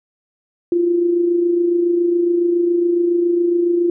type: tone with amplitude modulation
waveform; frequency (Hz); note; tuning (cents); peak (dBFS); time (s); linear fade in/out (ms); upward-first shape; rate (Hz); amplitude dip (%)
sine; 346.6; F4; -13; -11; 0.72-3.9; 2; sine; 27.2; 45
effects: none